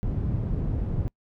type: low-pass noise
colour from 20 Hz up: white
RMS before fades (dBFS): -27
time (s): 0.03-1.08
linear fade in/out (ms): 0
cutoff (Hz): 130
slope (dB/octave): 12
effects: noise-tail reverb RT60 0.1 s tail -26 dB re dry